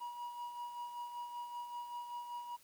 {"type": "tone with tremolo", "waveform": "triangle", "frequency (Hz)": 962, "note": "B5", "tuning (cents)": -46, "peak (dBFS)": -38, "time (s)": [0, 2.57], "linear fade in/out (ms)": 20, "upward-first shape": "sine", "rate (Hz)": 5.2, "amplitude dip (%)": 50, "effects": ["white hiss -65 dBFS RMS until 2.63 s"]}